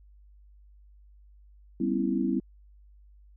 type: chord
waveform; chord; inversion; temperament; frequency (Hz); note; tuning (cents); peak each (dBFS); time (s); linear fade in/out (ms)
sine; C# half-diminished seventh; second; equal with one note detuned; 196 / 246.9 / 271.3 / 329.6; G3 / B3 / C#4 / E4; 0 / 0 / -37 / 0; -30; 1.8-2.4; 5
effects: added 50 Hz sine -52 dBFS peak until 3.36 s